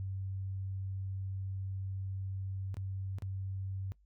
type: tone with dropouts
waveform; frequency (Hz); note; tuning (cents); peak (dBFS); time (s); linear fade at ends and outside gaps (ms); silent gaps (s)
sine; 96; G2; -36; -36; 0-3.92; 0; 2.743-2.769 / 3.185-3.222
effects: noise-tail reverb RT60 0.1 s tail -20 dB re dry + added 50 Hz sine -63 dBFS peak until 4.05 s